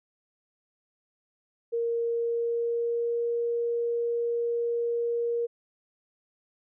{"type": "tone with pitch glide", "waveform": "sine", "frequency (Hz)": [466.2, 470.5], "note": ["A#4", "A#4"], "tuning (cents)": [0, 16], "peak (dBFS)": -25, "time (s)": [1.72, 5.47], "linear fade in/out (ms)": 20, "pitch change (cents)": 16, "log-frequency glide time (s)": [2.05, 3.26], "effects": []}